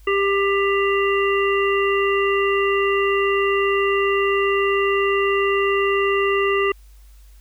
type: harmonic tone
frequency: 396.3 Hz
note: G4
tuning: 19 cents sharp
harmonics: 1 / 3 / 5 / 7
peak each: -18 / -23 / -25 / -26 dBFS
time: 0.07-6.72 s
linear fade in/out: 5 ms
effects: added 50 Hz sine -43 dBFS peak until 7.4 s + white hiss -58 dBFS RMS until 7.4 s